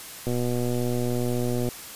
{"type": "click train", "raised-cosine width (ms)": 2, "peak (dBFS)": -15, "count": 174, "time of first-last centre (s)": [0.27, 1.688], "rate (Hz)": 122, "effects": ["white hiss -40 dBFS RMS until 1.95 s", "resampled to 32000 Hz"]}